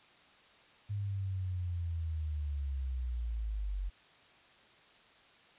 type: linear sweep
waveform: sine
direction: down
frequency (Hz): 103.3 to 45.49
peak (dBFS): -33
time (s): 0.89-3.9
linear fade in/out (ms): 20
effects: white hiss -61 dBFS RMS until 5.58 s + resampled to 8000 Hz

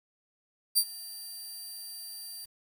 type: tone with ADSR envelope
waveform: 15% pulse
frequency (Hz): 4699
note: D8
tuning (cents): 0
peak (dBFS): -13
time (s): 0.75-2.46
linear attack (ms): 26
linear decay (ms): 64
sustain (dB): -21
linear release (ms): 18
effects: 9-bit

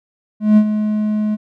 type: tone with ADSR envelope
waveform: triangle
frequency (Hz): 212.6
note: G#3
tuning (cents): +41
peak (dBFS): -3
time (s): 0.4-1.37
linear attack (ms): 170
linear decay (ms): 69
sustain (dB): -10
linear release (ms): 33
effects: none

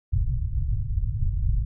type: low-pass noise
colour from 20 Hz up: pink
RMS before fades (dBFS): -24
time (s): 0.12-1.65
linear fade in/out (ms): 10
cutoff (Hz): 130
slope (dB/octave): 48
effects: none

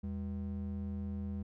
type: ring-modulated tone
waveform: triangle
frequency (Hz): 141.8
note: C#3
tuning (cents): +40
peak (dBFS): -31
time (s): 0.03-1.43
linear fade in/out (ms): 10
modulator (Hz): 59.7
effects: none

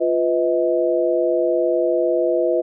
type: tone cluster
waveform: sine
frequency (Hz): 348.9 / 498.2 / 636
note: F4 / B4 / D#5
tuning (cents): -2 / +15 / +38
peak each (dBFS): -20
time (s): 0-2.62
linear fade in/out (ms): 20
effects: none

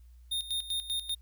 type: tone with tremolo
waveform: square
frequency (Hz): 3665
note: A#7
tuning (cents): -30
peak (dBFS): -30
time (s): 0.31-1.15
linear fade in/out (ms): 10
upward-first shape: square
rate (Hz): 5.1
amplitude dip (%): 75
effects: added 60 Hz sine -51 dBFS peak until 1.21 s + white hiss -74 dBFS RMS until 1.21 s

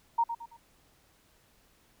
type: tone with echo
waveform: sine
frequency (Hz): 930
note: A#5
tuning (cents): -4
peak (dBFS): -22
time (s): 0.18-0.24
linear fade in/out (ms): 10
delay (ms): 110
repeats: 3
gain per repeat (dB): -9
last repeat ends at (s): 0.57
effects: pink hiss -65 dBFS RMS until 2 s

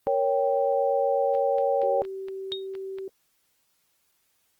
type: chord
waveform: sine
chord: G diminished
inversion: first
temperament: equal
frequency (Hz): 466.2 / 554.4 / 784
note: Bb4 / Db5 / G5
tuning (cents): 0 / 0 / 0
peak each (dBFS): -27 / -23 / -27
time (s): 0.07-2.02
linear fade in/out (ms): 0
type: click train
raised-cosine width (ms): 0.3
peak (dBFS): -29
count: 8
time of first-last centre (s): 1.35-2.986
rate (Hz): 4.28
type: tone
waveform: sine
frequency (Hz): 385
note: G4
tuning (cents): -31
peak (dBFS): -32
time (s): 1.83-3.08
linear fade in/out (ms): 2
type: tone with exponential decay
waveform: sine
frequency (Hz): 3729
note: A#7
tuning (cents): 0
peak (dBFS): -25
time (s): 2.52-2.67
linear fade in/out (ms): 0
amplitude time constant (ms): 31
effects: white hiss -70 dBFS RMS until 4.59 s + Opus 24 kbps

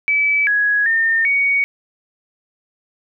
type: tone with pitch steps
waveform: sine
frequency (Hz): 2299 / 1669 / 1816 / 2240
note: D7 / G#6 / A#6 / C#7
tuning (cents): -37 / +8 / -46 / +18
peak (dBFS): -13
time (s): 0.08-1.64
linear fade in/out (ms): 0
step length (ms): 390
effects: none

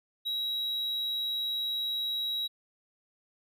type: tone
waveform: triangle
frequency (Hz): 3860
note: B7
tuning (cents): -40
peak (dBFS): -28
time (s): 0.25-2.48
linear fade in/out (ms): 20
effects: none

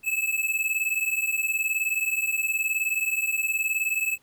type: beating tone pair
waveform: square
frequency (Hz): 2593 / 2612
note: E7 / E7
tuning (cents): -29 / -17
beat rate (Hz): 19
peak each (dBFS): -28 / -27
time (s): 0.03-4.18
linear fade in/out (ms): 50
effects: pink hiss -63 dBFS RMS until 4.22 s

